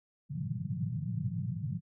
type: band-pass noise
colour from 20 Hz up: pink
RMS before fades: -35 dBFS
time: 0.29-1.81 s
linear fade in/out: 50 ms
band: 100 to 190 Hz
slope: 96 dB/octave
effects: none